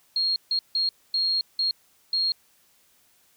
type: tone bursts at uneven times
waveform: sine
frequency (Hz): 4258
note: C8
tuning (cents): +30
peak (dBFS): -21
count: 6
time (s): 0.16-0.36 / 0.51-0.59 / 0.75-0.89 / 1.14-1.41 / 1.59-1.71 / 2.13-2.32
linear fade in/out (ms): 2
effects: white hiss -62 dBFS RMS until 3.36 s